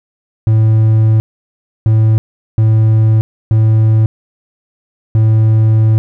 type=tone bursts at uneven times; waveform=triangle; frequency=110 Hz; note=A2; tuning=in tune; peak=-4 dBFS; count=5; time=0.47-1.2 / 1.86-2.18 / 2.58-3.21 / 3.51-4.06 / 5.15-5.98 s; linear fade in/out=0 ms; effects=none